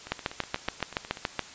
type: two click trains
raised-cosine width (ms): 0.3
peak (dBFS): -10 / -23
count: 10 / 10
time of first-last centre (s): 0.12-1.393 / 0.07-1.172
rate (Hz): 7.07 / 8.17
effects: white hiss -46 dBFS RMS until 1.54 s + resampled to 16000 Hz